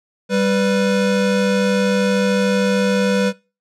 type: tone pair together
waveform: square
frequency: 196 / 494.8 Hz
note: G3 / B4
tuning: 0 / +3 cents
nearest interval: octave + major third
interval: 1603 cents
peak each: -18 dBFS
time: 0.29-3.33 s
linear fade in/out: 50 ms
effects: noise-tail reverb RT60 0.3 s tail -22 dB re dry + low-pass 7000 Hz 12 dB/octave